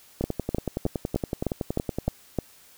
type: two click trains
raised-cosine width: 2 ms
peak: -13 / -11 dBFS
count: 21 / 8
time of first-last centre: 0.21-2.079 / 0.24-2.387 s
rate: 10.7 / 3.26 Hz
effects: white hiss -54 dBFS RMS until 2.77 s